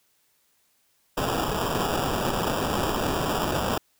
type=noise with sample-and-hold; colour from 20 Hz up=white; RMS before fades=-26 dBFS; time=1.17-3.78 s; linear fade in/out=5 ms; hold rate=2100 Hz; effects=white hiss -67 dBFS RMS until 3.99 s